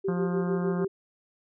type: tone with tremolo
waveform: sine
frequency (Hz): 388.6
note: G4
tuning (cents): -15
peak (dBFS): -25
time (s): 0.04-0.88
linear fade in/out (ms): 10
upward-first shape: sine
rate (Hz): 6.6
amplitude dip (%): 80
type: harmonic tone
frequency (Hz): 176.5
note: F3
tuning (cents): +19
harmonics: 1 / 2 / 3 / 4 / 5 / 6 / 7 / 8 / 9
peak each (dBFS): -27 / -38 / -39 / -43 / -46 / -43 / -44 / -47 / -48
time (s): 0.08-0.85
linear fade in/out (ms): 5
effects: none